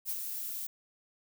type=noise with ADSR envelope; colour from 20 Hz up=violet; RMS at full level=-33 dBFS; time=0.05-0.67 s; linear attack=50 ms; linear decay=48 ms; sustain=-5 dB; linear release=6 ms; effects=none